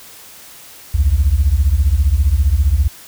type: beating tone pair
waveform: sine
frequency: 63.1 / 78.1 Hz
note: B1 / D#2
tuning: +38 / +7 cents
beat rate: 15 Hz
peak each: -12 dBFS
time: 0.94-2.88 s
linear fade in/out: 10 ms
effects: tanh soft clip ceiling -5 dBFS + white hiss -39 dBFS RMS until 3.07 s